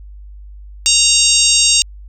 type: harmonic tone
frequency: 930 Hz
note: A#5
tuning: 4 cents flat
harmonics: 3 / 4 / 5 / 6 / 7 / 8 / 9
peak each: -17 / -17 / -17 / -17 / -17 / -17 / -17 dBFS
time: 0.86-1.82 s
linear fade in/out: 0 ms
effects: added 50 Hz sine -32 dBFS peak until 2.08 s